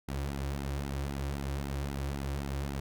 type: tone with flanger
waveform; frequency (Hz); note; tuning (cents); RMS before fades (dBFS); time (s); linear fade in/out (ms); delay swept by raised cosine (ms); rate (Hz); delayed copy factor
sawtooth; 69.5; C#2; +5; -35; 0.08-2.8; 5; 1.7 to 4.8; 3.8; -0.8
effects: none